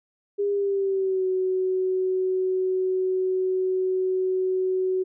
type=tone with pitch glide; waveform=sine; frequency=404.6 to 373.2 Hz; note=G#4 to F#4; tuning=-45 to +15 cents; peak=-21 dBFS; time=0.38-5.04 s; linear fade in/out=20 ms; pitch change=-140 cents; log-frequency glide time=0.51-1.26 s; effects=none